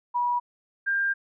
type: tone pair in turn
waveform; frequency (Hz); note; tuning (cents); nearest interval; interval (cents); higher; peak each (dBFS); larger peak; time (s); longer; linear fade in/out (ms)
sine; 970 / 1596.5; B5 / G6; -31 / +31; major sixth; 862; second; -22; neither; 0.14-0.4 / 0.86-1.14; second; 20
effects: none